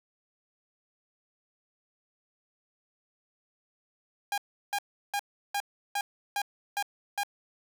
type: tone bursts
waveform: sawtooth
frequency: 810 Hz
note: G#5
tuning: 43 cents flat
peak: -24 dBFS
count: 8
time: 4.32-7.234 s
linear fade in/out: 2 ms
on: 58 ms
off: 350 ms
effects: none